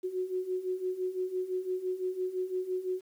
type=beating tone pair; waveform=sine; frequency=365.2 / 371.1 Hz; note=F#4 / F#4; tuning=-23 / +5 cents; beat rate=5.9 Hz; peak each=-36 / -32 dBFS; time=0.03-3.01 s; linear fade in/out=20 ms; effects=10-bit